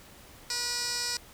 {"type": "tone with band-pass filter", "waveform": "15% pulse", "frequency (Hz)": 484, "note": "B4", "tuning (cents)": -35, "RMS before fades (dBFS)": -32, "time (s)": [0.5, 1.17], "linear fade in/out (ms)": 2, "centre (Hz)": 5800, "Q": 2.3, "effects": ["pink hiss -52 dBFS RMS until 1.33 s"]}